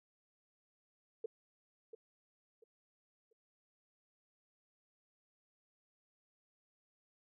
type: tone with echo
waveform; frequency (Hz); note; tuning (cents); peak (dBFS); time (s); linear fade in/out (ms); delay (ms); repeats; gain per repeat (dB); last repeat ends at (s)
sine; 449.7; A4; +38; -36; 1.24-1.26; 5; 690; 3; -11; 3.33
effects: none